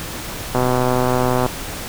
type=click train; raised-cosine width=1 ms; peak=-4 dBFS; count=116; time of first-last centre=0.55-1.463 s; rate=126 Hz; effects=pink hiss -29 dBFS RMS until 1.88 s